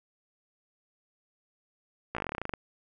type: slowing click train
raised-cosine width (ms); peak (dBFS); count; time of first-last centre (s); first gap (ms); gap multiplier
0.5; -18; 15; 2.15-2.537; 16; 1.08
effects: none